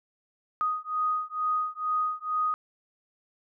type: beating tone pair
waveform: sine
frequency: 1244.5 / 1246.7 Hz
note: D#6 / D#6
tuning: 0 / +3 cents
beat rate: 2.2 Hz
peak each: -29 dBFS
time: 0.61-2.54 s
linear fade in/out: 0 ms
effects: none